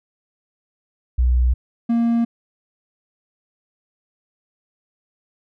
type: tone pair in turn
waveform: sine / triangle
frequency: 61.74 / 233.1 Hz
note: B1 / A#3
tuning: 0 / 0 cents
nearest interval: octave + major seventh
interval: 2300 cents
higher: second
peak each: -13 dBFS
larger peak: neither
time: 1.18-1.54 / 1.89-2.25 s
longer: neither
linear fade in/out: 10 ms
effects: none